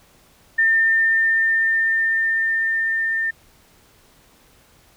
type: tone with level ramp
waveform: sine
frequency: 1804 Hz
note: A6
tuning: 43 cents sharp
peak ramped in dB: -13 to -19 dBFS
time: 0.58-3.31 s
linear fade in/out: 10 ms
effects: pink hiss -54 dBFS RMS until 4.96 s